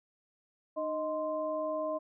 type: tone cluster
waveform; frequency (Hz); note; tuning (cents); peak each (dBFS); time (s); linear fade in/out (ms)
sine; 304.9 / 625 / 1042; D#4 / D#5 / C6; -35 / +8 / -7; -40 / -32 / -39; 0.76-1.99; 20
effects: none